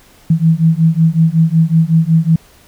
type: beating tone pair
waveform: sine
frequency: 160 / 165.4 Hz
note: D#3 / E3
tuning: +49 / +6 cents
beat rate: 5.4 Hz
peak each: -11 dBFS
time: 0.3-2.36 s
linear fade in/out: 5 ms
effects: pink hiss -46 dBFS RMS until 2.67 s